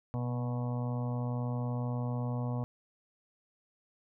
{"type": "harmonic tone with a mistuned harmonic", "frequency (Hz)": 122, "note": "B2", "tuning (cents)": -21, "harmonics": [1, 2, 4, 5, 6, 7, 8, 9], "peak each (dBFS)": [-32, -38, -44, -46, -48, -49, -50, -51], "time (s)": [0.14, 2.64], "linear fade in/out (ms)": 0, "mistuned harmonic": 1, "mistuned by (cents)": 23, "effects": []}